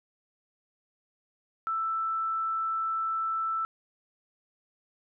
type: tone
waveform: sine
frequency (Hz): 1324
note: E6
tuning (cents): +7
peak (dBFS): -27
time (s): 1.67-3.65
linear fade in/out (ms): 0
effects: none